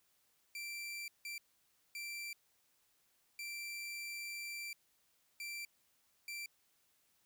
sawtooth tone bursts at uneven times, 2349 Hz, D7, in tune, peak -39 dBFS, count 6, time 0.55-1.08 / 1.25-1.38 / 1.95-2.33 / 3.39-4.73 / 5.4-5.65 / 6.28-6.46 s, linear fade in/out 2 ms, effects white hiss -75 dBFS RMS until 7.25 s

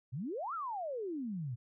sine exponential two-way sweep, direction up then down, 112.3 to 1396.9 to 112.3 Hz, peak -36 dBFS, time 0.12-1.56 s, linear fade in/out 20 ms, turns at 0.54 s, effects none

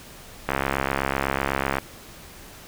click train, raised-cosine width 0.5 ms, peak -7 dBFS, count 89, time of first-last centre 0.49-1.784 s, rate 68 Hz, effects pink hiss -44 dBFS RMS until 2.67 s

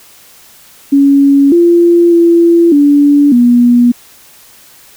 sine tone with pitch steps, 279.2 / 343.6 / 339.1 / 287.7 / 241.8 Hz, C#4 / F4 / E4 / D4 / B3, +13 / -28 / +49 / -36 / -36 cents, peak -3 dBFS, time 0.92-3.92 s, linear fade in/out 10 ms, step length 600 ms, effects white hiss -40 dBFS RMS until 4.96 s

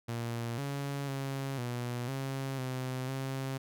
sawtooth tone with pitch steps, 117.3 / 140.4 / 136.4 / 121.6 / 135.1 / 129 / 133.9 Hz, A#2 / C#3 / C#3 / B2 / C#3 / C3 / C3, +11 / +22 / -28 / -26 / -44 / -24 / +40 cents, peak -30 dBFS, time 0.08-3.58 s, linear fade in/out 10 ms, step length 500 ms, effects none

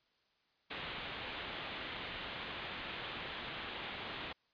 white low-pass noise, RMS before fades -44 dBFS, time 0.7-4.33 s, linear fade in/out 10 ms, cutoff 3700 Hz, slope 48 dB/octave, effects white hiss -75 dBFS RMS until 4.53 s + resampled to 11025 Hz

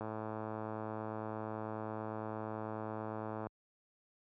click train, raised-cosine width 1 ms, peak -27 dBFS, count 378, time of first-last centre 0.01-3.469 s, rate 109 Hz, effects high-pass 60 Hz 12 dB/octave

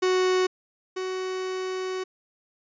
45% pulse tone pair in turn, 370 / 373.2 Hz, F#4 / F#4, 0 / +15 cents, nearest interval unison, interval 15 cents, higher second, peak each -20 / -28 dBFS, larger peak first, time 0.02-0.47 / 0.96-2.04 s, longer second, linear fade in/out 10 ms, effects resampled to 16000 Hz

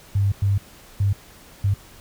sine tone bursts at uneven times, 99.4 Hz, G2, 25 cents sharp, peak -16 dBFS, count 4, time 0.15-0.32 / 0.42-0.58 / 1-1.13 / 1.64-1.74 s, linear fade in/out 5 ms, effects pink hiss -47 dBFS RMS until 2 s

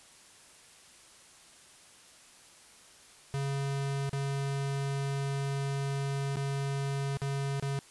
square tone with dropouts, 138.59 Hz, C#3, in tune, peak -31 dBFS, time 3.34-7.79 s, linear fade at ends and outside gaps 0 ms, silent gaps 4.094-4.131 / 6.358-6.369 / 7.171-7.218 / 7.598-7.625 s, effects white hiss -56 dBFS RMS until 7.9 s + resampled to 24000 Hz

